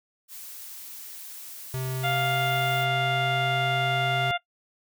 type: noise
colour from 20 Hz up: blue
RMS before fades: -41 dBFS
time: 0.28-2.87 s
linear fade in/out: 50 ms
type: tone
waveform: square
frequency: 130 Hz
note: C3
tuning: 11 cents flat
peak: -29 dBFS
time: 1.74-4.31 s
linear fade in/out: 0 ms
type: harmonic tone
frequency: 700 Hz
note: F5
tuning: 4 cents sharp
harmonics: 1 / 2 / 3 / 4 / 5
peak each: -27 / -30 / -32 / -33 / -34 dBFS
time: 2.03-4.38 s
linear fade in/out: 20 ms
effects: noise-tail reverb RT60 0.1 s tail -19 dB re dry